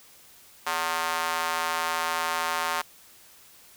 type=tone with high-pass filter; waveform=square; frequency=82.41 Hz; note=E2; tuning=in tune; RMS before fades=-28 dBFS; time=0.66-2.82 s; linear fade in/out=10 ms; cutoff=1000 Hz; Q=1.8; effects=white hiss -53 dBFS RMS until 3.76 s